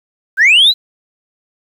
sine linear sweep, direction up, 1480 to 4106 Hz, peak -3 dBFS, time 0.37-0.74 s, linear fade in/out 50 ms, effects tanh soft clip ceiling -3 dBFS + 7-bit

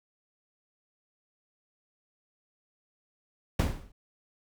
brown noise with exponential decay, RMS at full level -19 dBFS, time 3.59-3.92 s, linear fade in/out 5 ms, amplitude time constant 71 ms, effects none

